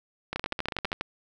two click trains, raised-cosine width 0.3 ms, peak -15 / -13 dBFS, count 10 / 9, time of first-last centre 0.33-0.918 / 0.36-1.01 s, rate 15.3 / 12.3 Hz, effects none

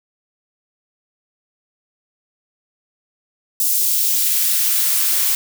blue noise with high-pass filter sweep, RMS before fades -17 dBFS, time 3.6-5.35 s, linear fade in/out 2 ms, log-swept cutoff 5600 to 620 Hz, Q 0.77, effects none

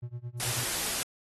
triangle tone with tremolo, 120.6 Hz, B2, 41 cents flat, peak -31 dBFS, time 0.02-0.66 s, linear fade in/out 10 ms, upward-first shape sine, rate 9.1 Hz, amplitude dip 95%
white noise, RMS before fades -31 dBFS, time 0.4-1.03 s, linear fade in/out 0 ms
effects AAC 32 kbps

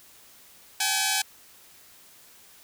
5% pulse tone pair together, 771 / 844.7 Hz, G5 / G#5, -29 / +29 cents, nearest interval major second, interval 158 cents, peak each -14 dBFS, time 0.8-1.22 s, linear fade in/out 5 ms, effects white hiss -53 dBFS RMS until 2.63 s

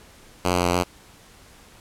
5% pulse tone with pitch steps, 89.8 / 89.1 / 87.5 / 89.4 Hz, F2 / F2 / F2 / F2, +49 / +35 / +4 / +41 cents, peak -8 dBFS, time 0.44-0.84 s, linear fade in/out 20 ms, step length 100 ms, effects pink hiss -50 dBFS RMS until 1.8 s + low-pass 12000 Hz 12 dB/octave

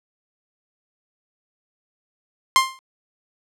sawtooth tone with exponential decay, 1054 Hz, C6, 12 cents sharp, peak -5 dBFS, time 2.56-2.79 s, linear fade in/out 0 ms, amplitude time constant 49 ms, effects low-pass 10000 Hz 12 dB/octave

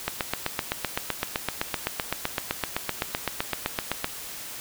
click train, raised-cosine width 0.3 ms, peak -8 dBFS, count 32, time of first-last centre 0.08-4.044 s, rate 7.82 Hz, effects white hiss -38 dBFS RMS until 4.6 s

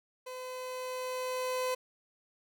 30% pulse tone with level ramp, 509 Hz, C5, 48 cents flat, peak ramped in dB -38 to -27 dBFS, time 0.26-1.75 s, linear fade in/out 10 ms, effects none

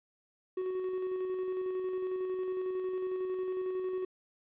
triangle tone with tremolo, 371.2 Hz, F#4, 6 cents sharp, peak -29 dBFS, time 0.57-4.05 s, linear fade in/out 5 ms, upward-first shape square, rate 11 Hz, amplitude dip 25%, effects resampled to 8000 Hz + 11-bit

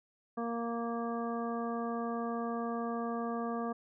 harmonic tone, 233.1 Hz, A#3, in tune, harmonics 1 / 2 / 3 / 4 / 5 / 7, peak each -36 / -39 / -40 / -49 / -41 / -52 dBFS, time 0.37-3.73 s, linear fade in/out 10 ms, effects none

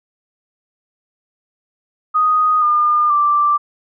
sine tone with pitch steps, 1244.5 / 1209.1 / 1174.7 Hz, D#6 / D#6 / D6, 0 / -50 / 0 cents, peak -11 dBFS, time 2.14-3.58 s, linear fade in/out 20 ms, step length 480 ms, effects none

